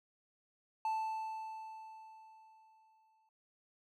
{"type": "tone with exponential decay", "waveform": "triangle", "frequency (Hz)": 880, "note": "A5", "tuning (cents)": 0, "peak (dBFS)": -30, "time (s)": [0.85, 3.29], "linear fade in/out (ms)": 2, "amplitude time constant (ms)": 530, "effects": ["noise-tail reverb RT60 0.5 s tail -26 dB re dry"]}